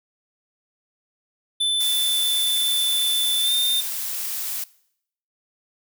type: tone with pitch glide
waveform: square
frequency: 3520 to 3617 Hz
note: A7 to A7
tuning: 0 to +47 cents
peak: -19 dBFS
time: 1.6-3.81 s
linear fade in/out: 10 ms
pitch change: +47 cents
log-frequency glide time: 3.42-3.52 s
type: noise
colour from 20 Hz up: blue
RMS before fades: -28 dBFS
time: 1.8-4.64 s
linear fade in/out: 5 ms
effects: noise-tail reverb RT60 0.7 s tail -21 dB re dry